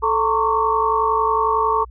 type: tone cluster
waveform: sine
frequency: 439.1 / 913 / 1089 / 1140 Hz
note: A4 / A#5 / C#6 / C#6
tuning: -4 / -36 / -31 / +48 cents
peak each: -22 / -20 / -21 / -21 dBFS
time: 0.02-1.85 s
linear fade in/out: 20 ms
effects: added 60 Hz sine -37 dBFS peak until 1.9 s